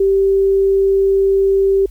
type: tone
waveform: sine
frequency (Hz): 390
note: G4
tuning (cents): -9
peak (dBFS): -10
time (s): 0-1.86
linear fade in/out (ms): 5
effects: added 50 Hz sine -32 dBFS peak until 1.9 s + white hiss -54 dBFS RMS until 1.9 s